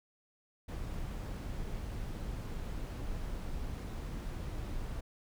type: noise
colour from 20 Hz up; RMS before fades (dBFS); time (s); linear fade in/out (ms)
brown; -39; 0.68-5.01; 10
effects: none